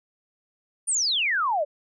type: exponential sweep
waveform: sine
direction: down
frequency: 9670 to 554.4 Hz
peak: -21 dBFS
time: 0.87-1.65 s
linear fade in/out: 20 ms
effects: none